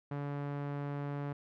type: tone with low-pass filter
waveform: sawtooth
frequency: 143.2 Hz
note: D3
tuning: 43 cents flat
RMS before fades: -38 dBFS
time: 0.11-1.33 s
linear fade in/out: 5 ms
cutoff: 1500 Hz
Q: 0.78
effects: none